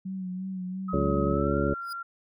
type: tone with vibrato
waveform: sine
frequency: 186.5 Hz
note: F#3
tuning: 14 cents sharp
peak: -31 dBFS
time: 0.05-1.35 s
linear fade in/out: 10 ms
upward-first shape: sine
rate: 2.9 Hz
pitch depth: 39 cents each way
type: tone with pitch glide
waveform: sine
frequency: 1270 to 1377 Hz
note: D#6 to F6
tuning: +35 to -25 cents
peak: -33 dBFS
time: 0.88-2.03 s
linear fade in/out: 10 ms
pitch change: +140 cents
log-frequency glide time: 1.26-1.57 s
type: harmonic tone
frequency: 70.5 Hz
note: C#2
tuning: 30 cents sharp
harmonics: 1 / 2 / 3 / 4 / 5 / 6 / 8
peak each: -31 / -31 / -31 / -31 / -31 / -31 / -31 dBFS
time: 0.93-1.74 s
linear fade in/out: 5 ms
type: tone with exponential growth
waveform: sawtooth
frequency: 4936 Hz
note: D#8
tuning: 15 cents flat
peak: -33 dBFS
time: 1.81-1.93 s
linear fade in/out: 5 ms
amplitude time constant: 26 ms
effects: none